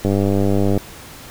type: click train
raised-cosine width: 2 ms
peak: -5 dBFS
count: 73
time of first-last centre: 0.05-0.776 s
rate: 99.2 Hz
effects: pink hiss -38 dBFS RMS until 1.3 s